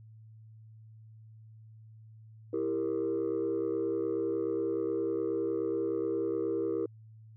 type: chord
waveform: sine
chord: E diminished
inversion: none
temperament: equal with one note detuned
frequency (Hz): 329.6 / 396.6 / 466.2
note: E4 / G4 / Bb4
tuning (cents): 0 / +20 / 0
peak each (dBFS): -32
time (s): 2.53-6.86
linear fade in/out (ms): 5
effects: tanh soft clip ceiling -24 dBFS + added 110 Hz sine -50 dBFS peak until 7.36 s